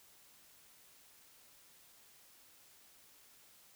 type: silence
effects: white hiss -63 dBFS RMS until 3.75 s